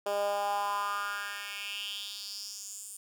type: tone with high-pass filter sweep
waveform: 10% pulse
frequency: 202.8 Hz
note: G#3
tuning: 41 cents flat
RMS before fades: -35 dBFS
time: 0.06-2.97 s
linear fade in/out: 5 ms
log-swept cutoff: 510 to 8900 Hz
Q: 4.3
effects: none